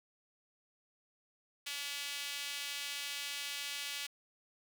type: tone with high-pass filter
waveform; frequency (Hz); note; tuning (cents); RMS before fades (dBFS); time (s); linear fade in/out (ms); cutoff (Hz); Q
sawtooth; 285.6; D4; -48; -41; 1.66-4.07; 10; 2800; 1.5
effects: 10-bit